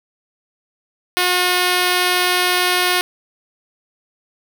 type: tone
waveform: 5% pulse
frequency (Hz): 360.6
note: F#4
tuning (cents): -45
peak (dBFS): -3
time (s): 1.17-3.01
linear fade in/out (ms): 0
effects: none